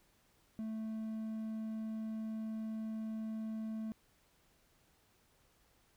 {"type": "tone", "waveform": "triangle", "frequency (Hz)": 220, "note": "A3", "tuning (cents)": 0, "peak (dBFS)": -36, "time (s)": [0.59, 3.92], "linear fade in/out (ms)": 0, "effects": ["pink hiss -71 dBFS RMS until 5.96 s"]}